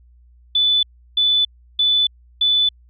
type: tone bursts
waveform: sine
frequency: 3488 Hz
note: A7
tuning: 16 cents flat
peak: -13 dBFS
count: 4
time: 0.55-2.69 s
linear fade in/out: 5 ms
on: 280 ms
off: 340 ms
effects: added 60 Hz sine -47 dBFS peak until 2.89 s